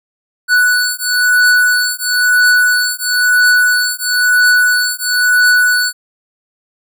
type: beating tone pair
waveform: square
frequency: 1480 / 1481 Hz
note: F#6 / F#6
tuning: 0 / +1 cents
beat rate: 1 Hz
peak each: -13 dBFS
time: 0.48-5.93 s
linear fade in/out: 50 ms
effects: none